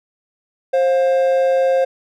triangle tone pair together, 530 / 705.9 Hz, C5 / F5, +22 / +18 cents, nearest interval perfect fourth, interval 496 cents, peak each -11 / -20 dBFS, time 0.73-1.85 s, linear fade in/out 10 ms, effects none

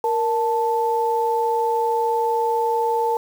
sine tone pair together, 466.6 / 880 Hz, A#4 / A5, +2 / 0 cents, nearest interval major seventh, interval 1098 cents, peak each -21 / -20 dBFS, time 0.04-3.17 s, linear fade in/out 2 ms, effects 7-bit

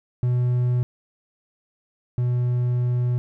triangle tone pair in turn, 123.47 / 122.94 Hz, B2 / B2, 0 / -7 cents, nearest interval unison, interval 7 cents, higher first, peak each -16 / -17 dBFS, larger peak first, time 0.23-0.83 / 2.18-3.18 s, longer second, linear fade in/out 0 ms, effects none

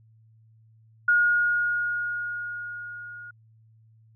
sine tone with level ramp, 1435 Hz, F6, 47 cents sharp, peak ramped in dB -16 to -39 dBFS, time 1.08-3.31 s, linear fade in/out 5 ms, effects added 111 Hz sine -54 dBFS peak until 4.15 s

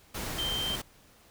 sine tone in noise, 3136 Hz, G7, in tune, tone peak -30 dBFS, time 0.38-0.76 s, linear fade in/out 10 ms, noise pink, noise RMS -36 dBFS, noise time 0.14-0.82 s, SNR +3 dB, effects pink hiss -59 dBFS RMS until 1.3 s

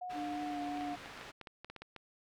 sine tone with vibrato, 721 Hz, F#5, 45 cents flat, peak -39 dBFS, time 0.01-0.96 s, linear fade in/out 10 ms, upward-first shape sine, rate 2.9 Hz, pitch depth 18 cents each way
white low-pass noise, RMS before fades -50 dBFS, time 0.09-1.32 s, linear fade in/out 20 ms, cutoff 2400 Hz, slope 12 dB/octave
sine tone with pitch glide, 297.9 to 291.4 Hz, D4 to D4, +25 to -13 cents, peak -39 dBFS, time 0.13-0.97 s, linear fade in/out 50 ms, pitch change -38 cents, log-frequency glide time 0.48-0.6 s
clicks, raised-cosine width 0.3 ms, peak -31 dBFS, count 12, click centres 0.773 / 0.81 / 1.059 / 1.176 / 1.212 / 1.413 / 1.472 / 1.646 / 1.7 / 1.763 / 1.82 / 1.963 s
effects none

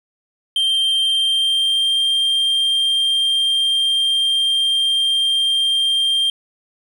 triangle tone with pitch glide, 3157 to 3184 Hz, G7 to G7, +12 to +26 cents, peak -13 dBFS, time 0.56-6.3 s, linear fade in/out 2 ms, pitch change +14 cents, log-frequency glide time 1.04-2.02 s, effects none

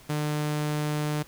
sawtooth tone, 150 Hz, D3, 37 cents sharp, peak -22 dBFS, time 0.09-1.23 s, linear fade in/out 10 ms, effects pink hiss -52 dBFS RMS until 1.27 s

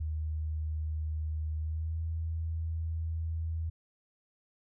sine tone with pitch glide, 77.78 to 81.22 Hz, D#2 to E2, 0 to -25 cents, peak -31 dBFS, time 0-3.7 s, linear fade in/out 10 ms, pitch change +75 cents, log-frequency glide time 1.59-2 s, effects none

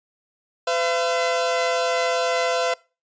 sawtooth tone pair together, 508 / 678.2 Hz, B4 / E5, +49 / +49 cents, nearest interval perfect fourth, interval 500 cents, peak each -19 dBFS, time 0.67-2.74 s, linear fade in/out 5 ms, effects noise-tail reverb RT60 0.3 s tail -22 dB re dry + resampled to 16000 Hz

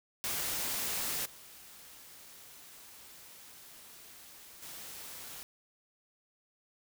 white noise with level steps, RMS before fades -35 / -53 / -46 dBFS, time 0.24-5.43 s, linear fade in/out 0 ms, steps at 1.25 / 4.62 s, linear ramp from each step 10 ms, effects none

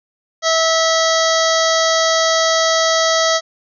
harmonic tone, 650 Hz, E5, 24 cents flat, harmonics 1 / 2 / 3 / 5 / 6 / 7 / 8 / 9 / 10, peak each -16 / -19 / -21 / -23 / -24 / -24 / -25 / -26 / -26 dBFS, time 0.42-3.41 s, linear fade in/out 50 ms, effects none

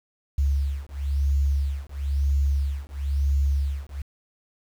sine beating tone pair, 69.3 / 70.3 Hz, C#2 / C#2, 0 / +25 cents, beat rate 1 Hz, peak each -24 dBFS, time 0.38-4.02 s, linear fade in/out 5 ms, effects 8-bit

